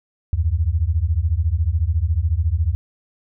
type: beating tone pair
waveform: sine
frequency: 74.8 / 88.8 Hz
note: D2 / F2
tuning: +32 / +29 cents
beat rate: 14 Hz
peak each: -19 dBFS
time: 0.33-2.75 s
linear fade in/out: 0 ms
effects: none